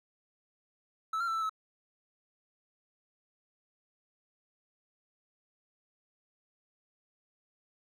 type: tone with pitch steps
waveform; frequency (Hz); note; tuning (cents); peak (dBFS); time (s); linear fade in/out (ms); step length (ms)
triangle; 1309 / 1380 / 1331 / 1323 / 1294; E6 / F6 / E6 / E6 / E6; -13 / -21 / +16 / +6 / -32; -28; 1.13-1.495; 5; 73
effects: none